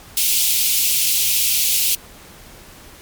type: high-pass noise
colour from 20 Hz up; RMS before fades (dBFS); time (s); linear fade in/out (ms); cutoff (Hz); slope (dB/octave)
white; -17; 0.17-1.95; 2; 2400; 48
effects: pink hiss -42 dBFS RMS until 3.01 s + MP3 96 kbps